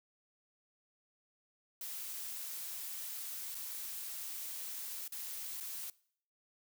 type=noise with dropouts; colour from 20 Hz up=blue; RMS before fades=-43 dBFS; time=1.81-5.9 s; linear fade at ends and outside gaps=2 ms; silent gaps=3.547-3.551 / 5.079-5.121 / 5.602-5.607 s; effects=noise-tail reverb RT60 0.6 s tail -22 dB re dry